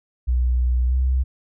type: tone with pitch glide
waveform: sine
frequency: 61.74 to 64.4 Hz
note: B1 to C2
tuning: 0 to -27 cents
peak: -16 dBFS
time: 0.27-1.24 s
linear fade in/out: 20 ms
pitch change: +73 cents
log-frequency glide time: 0.87-0.95 s
effects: none